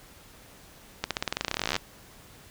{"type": "accelerating click train", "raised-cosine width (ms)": 0.2, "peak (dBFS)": -9, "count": 25, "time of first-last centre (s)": [1.04, 1.764], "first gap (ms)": 67, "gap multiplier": 0.92, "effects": ["pink hiss -52 dBFS RMS until 2.5 s"]}